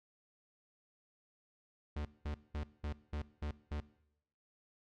45% pulse tone bursts, 74.4 Hz, D2, 23 cents sharp, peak -37 dBFS, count 7, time 1.96-3.804 s, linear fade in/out 5 ms, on 92 ms, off 200 ms, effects noise-tail reverb RT60 0.8 s tail -19 dB re dry + low-pass 4000 Hz 12 dB/octave

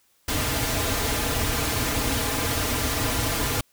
pink noise with comb filter, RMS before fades -25 dBFS, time 0.28-3.61 s, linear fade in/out 5 ms, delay 5.4 ms, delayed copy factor -0.8, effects white hiss -64 dBFS RMS until 3.72 s

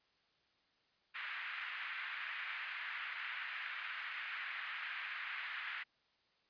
pink band-pass noise, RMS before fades -44 dBFS, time 1.14-5.84 s, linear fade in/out 20 ms, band 1500 to 2500 Hz, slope 24 dB/octave, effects white hiss -75 dBFS RMS until 6.49 s + resampled to 11025 Hz

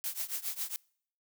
blue noise with tremolo, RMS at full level -33 dBFS, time 0.04-0.76 s, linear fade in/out 0 ms, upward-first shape triangle, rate 7.3 Hz, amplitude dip 95%, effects noise-tail reverb RT60 0.6 s tail -26 dB re dry

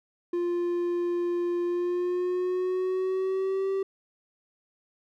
triangle tone with pitch glide, 349.2 to 387.5 Hz, F4 to G4, 0 to -20 cents, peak -23 dBFS, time 0.33-3.83 s, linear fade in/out 5 ms, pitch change +180 cents, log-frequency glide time 1.65-3.7 s, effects none

